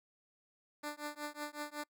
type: tone with tremolo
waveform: 10% pulse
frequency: 296.1 Hz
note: D4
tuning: 14 cents sharp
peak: -29 dBFS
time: 0.83-1.84 s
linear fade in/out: 10 ms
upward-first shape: triangle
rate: 5.4 Hz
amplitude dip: 100%
effects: noise-tail reverb RT60 0.1 s tail -26 dB re dry